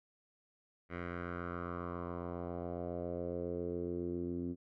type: tone with low-pass filter sweep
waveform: 10% pulse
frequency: 87.31 Hz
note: F2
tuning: in tune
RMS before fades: -40 dBFS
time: 0.89-4.56 s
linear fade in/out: 50 ms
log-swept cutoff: 1900 to 280 Hz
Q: 3.2
effects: none